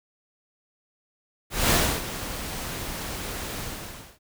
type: noise with ADSR envelope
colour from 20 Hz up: pink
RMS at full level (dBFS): -19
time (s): 1.5-4.19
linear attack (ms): 210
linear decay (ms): 300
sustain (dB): -14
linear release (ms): 600
effects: none